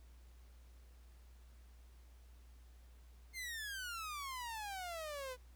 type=exponential sweep; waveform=sawtooth; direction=down; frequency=2134 to 493.9 Hz; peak=-39 dBFS; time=3.33-5.37 s; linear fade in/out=50 ms; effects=added 60 Hz sine -57 dBFS peak until 5.55 s + pink hiss -71 dBFS RMS until 5.55 s